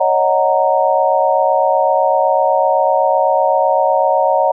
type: chord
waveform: sine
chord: D# minor seventh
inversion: third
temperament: equal with one note detuned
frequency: 554.4 / 622.3 / 740 / 929.1 Hz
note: C#5 / D#5 / F#5 / A#5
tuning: 0 / 0 / 0 / -6 cents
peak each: -16 dBFS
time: 0-4.52 s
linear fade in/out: 10 ms
effects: none